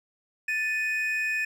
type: tone pair together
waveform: triangle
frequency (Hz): 1760 / 2494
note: A6 / D#7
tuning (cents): 0 / +3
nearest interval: tritone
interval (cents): 603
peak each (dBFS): -27 / -26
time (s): 0.48-1.45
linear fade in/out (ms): 5
effects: none